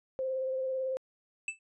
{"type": "tone with vibrato", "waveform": "sine", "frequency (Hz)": 523.3, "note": "C5", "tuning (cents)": 0, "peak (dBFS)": -30, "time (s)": [0.19, 0.97], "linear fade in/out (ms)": 0, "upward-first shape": "sine", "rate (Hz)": 18, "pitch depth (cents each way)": 20}
{"type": "tone with exponential decay", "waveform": "square", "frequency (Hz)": 2637, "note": "E7", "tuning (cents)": 0, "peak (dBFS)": -29, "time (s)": [1.48, 1.59], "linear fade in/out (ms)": 2, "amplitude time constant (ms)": 22}
{"effects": ["resampled to 24000 Hz"]}